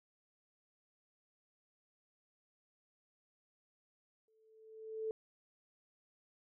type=tone with exponential growth; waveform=sine; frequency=440 Hz; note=A4; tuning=in tune; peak=-34 dBFS; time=4.28-5.11 s; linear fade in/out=1 ms; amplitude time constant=180 ms; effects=none